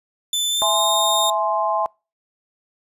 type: tone with pitch glide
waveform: sawtooth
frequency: 3520 to 3674 Hz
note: A7 to A#7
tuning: 0 to -26 cents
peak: -16 dBFS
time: 0.33-1.3 s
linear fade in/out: 2 ms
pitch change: +74 cents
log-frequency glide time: 0.49-0.79 s
type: chord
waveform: sine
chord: E augmented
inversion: none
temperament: equal with one note detuned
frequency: 659.3 / 841.2 / 1046.5 Hz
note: E5 / G#5 / B#5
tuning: 0 / +22 / 0 cents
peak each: -22 dBFS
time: 0.62-1.86 s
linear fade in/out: 0 ms
effects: noise-tail reverb RT60 0.3 s tail -26 dB re dry + resampled to 32000 Hz